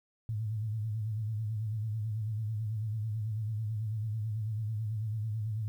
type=tone with vibrato; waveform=sine; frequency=108.6 Hz; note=A2; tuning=22 cents flat; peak=-31 dBFS; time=0.29-5.68 s; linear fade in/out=0 ms; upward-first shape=sine; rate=9.1 Hz; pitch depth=76 cents each way; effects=11-bit